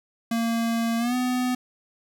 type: tone with pitch glide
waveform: square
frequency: 230 to 250.8 Hz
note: A#3 to B3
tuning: -23 to +27 cents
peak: -23 dBFS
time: 0.31-1.55 s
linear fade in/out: 5 ms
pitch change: +150 cents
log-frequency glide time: 0.98-1.15 s
effects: none